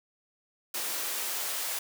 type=noise with high-pass filter sweep; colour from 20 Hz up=white; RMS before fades=-33 dBFS; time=0.74-1.79 s; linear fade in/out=5 ms; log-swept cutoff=320 to 540 Hz; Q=0.86; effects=none